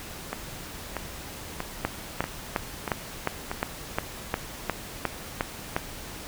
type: two click trains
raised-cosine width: 0.5 ms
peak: -9 / -14 dBFS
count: 12 / 6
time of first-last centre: 1.85-5.765 / 0.33-3.515 s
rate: 2.81 / 1.57 Hz
effects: pink hiss -40 dBFS RMS until 6.27 s